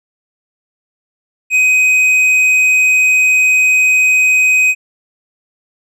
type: tone with tanh clipping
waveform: triangle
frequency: 2513 Hz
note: D#7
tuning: 17 cents sharp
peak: -9 dBFS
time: 1.5-4.75 s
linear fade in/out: 50 ms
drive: 11 dB
effects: none